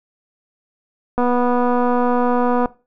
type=click train; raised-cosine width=1 ms; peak=-6 dBFS; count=363; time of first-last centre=1.18-2.658 s; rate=245 Hz; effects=noise-tail reverb RT60 0.3 s tail -19 dB re dry